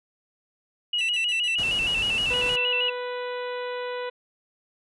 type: tone with vibrato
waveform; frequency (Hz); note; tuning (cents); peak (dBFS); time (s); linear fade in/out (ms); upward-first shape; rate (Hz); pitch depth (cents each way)
sine; 2788; F7; -4; -22; 0.93-2.9; 5; square; 6.4; 68
type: tone bursts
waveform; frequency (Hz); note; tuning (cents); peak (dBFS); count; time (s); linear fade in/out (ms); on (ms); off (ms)
5% pulse; 1975.5; B6; 0; -25; 4; 0.98-1.553; 10; 120; 31
type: noise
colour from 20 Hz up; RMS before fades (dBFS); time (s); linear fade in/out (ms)
pink; -36; 1.58-2.56; 5
type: harmonic tone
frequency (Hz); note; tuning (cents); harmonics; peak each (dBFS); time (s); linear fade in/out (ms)
493.9; B4; 0; 1 / 2 / 3 / 4 / 5 / 6 / 7 / 8; -30 / -36 / -40 / -42 / -44 / -46 / -47 / -48; 2.3-4.1; 10
effects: resampled to 24000 Hz